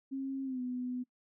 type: tone with pitch glide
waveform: sine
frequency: 269.3 to 249.8 Hz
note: C#4 to B3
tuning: -50 to +20 cents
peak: -34 dBFS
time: 0.11-1.04 s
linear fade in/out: 20 ms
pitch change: -130 cents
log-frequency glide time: 0.44-0.61 s
effects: noise-tail reverb RT60 0.1 s tail -20 dB re dry